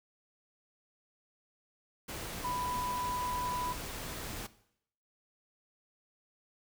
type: tone in noise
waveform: sine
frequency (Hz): 991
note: B5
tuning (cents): +6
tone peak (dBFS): -33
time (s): 2.44-3.73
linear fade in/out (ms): 10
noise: pink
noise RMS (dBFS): -41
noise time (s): 2.08-4.47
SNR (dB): +5
effects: noise-tail reverb RT60 0.7 s tail -17 dB re dry